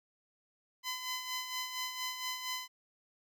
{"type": "tone with tremolo", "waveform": "10% pulse", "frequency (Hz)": 1016, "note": "B5", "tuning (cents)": 49, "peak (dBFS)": -26, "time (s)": [0.83, 2.68], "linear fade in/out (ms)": 50, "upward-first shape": "sine", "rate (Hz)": 4.3, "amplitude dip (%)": 55, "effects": []}